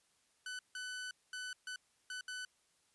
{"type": "tone bursts at uneven times", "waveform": "sawtooth", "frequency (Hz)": 1500, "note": "F#6", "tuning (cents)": 23, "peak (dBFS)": -38, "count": 6, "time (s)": [[0.46, 0.59], [0.75, 1.11], [1.33, 1.53], [1.67, 1.76], [2.1, 2.21], [2.28, 2.45]], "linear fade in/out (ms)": 2, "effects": ["white hiss -74 dBFS RMS until 2.94 s", "resampled to 24000 Hz"]}